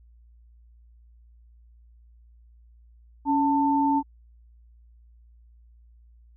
sine tone pair together, 280 / 890 Hz, C#4 / A5, +18 / +20 cents, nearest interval octave + minor sixth, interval 2002 cents, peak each -22 dBFS, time 3.25-4.03 s, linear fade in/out 50 ms, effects added 58 Hz sine -51 dBFS peak until 6.36 s

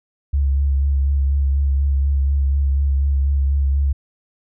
sine tone with vibrato, 69.3 Hz, C#2, in tune, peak -14 dBFS, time 0.33-3.93 s, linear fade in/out 10 ms, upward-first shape sine, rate 4.1 Hz, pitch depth 29 cents each way, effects none

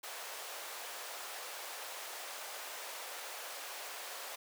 pink high-pass noise, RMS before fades -45 dBFS, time 0.03-4.36 s, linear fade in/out 10 ms, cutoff 530 Hz, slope 24 dB/octave, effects none

